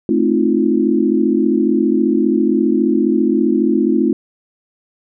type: chord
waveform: sine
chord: F dominant seventh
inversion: first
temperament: just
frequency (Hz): 218.3 / 261.9 / 314.3 / 349.2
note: A3 / C4 / Eb4 / F4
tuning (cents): -13 / +2 / +18 / 0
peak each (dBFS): -17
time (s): 0.09-4.13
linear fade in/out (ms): 2
effects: none